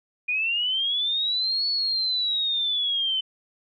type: linear two-way sweep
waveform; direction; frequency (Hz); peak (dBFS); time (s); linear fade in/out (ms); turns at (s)
sine; up then down; 2428 to 4435 to 3038; -22; 0.28-3.21; 10; 1.68
effects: none